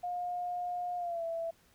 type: tone with pitch glide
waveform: sine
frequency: 712 to 664.3 Hz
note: F5 to E5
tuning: +33 to +13 cents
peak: -33 dBFS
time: 0.03-1.51 s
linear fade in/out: 10 ms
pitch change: -120 cents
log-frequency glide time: 0.97-1.24 s
effects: pink hiss -66 dBFS RMS until 1.74 s